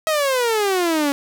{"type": "exponential sweep", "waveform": "sawtooth", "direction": "down", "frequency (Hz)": [644, 277.2], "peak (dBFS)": -13, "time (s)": [0.07, 1.12], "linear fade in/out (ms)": 0, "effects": []}